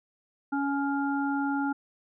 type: harmonic tone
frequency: 280 Hz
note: C#4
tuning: 18 cents sharp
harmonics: 1 / 3 / 5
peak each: -27 / -32 / -34 dBFS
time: 0.52-1.73 s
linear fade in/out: 10 ms
effects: none